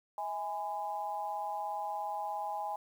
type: tone with amplitude modulation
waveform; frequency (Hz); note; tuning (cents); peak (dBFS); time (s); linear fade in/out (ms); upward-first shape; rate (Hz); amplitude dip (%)
sine; 827; G#5; -8; -30; 0.18-2.76; 2; sine; 183; 90
effects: 10-bit